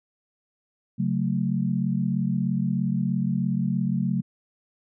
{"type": "chord", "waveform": "sine", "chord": "F# minor", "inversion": "second", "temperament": "just", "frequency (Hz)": [138.75, 185, 222], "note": ["C#3", "F#3", "A3"], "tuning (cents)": [2, 0, 16], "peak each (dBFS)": [-27, -25, -27], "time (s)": [0.98, 4.22], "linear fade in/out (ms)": 20, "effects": []}